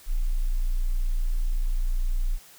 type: tone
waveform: sine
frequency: 29.59 Hz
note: A#0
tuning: 27 cents sharp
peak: -21 dBFS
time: 0.06-2.39 s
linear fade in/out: 50 ms
effects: white hiss -51 dBFS RMS until 2.58 s